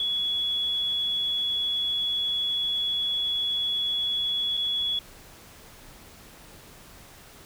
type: tone with dropouts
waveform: sine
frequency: 3377 Hz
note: G#7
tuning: 28 cents sharp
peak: -24 dBFS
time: 0-4.99 s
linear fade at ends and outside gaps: 2 ms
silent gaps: 4.57-4.574 s
effects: pink hiss -49 dBFS RMS until 7.45 s